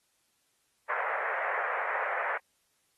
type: band-pass noise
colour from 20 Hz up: white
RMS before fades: -32 dBFS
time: 0.89-2.38 s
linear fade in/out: 10 ms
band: 490 to 2000 Hz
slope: 48 dB/octave
effects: white hiss -73 dBFS RMS until 2.97 s + AAC 32 kbps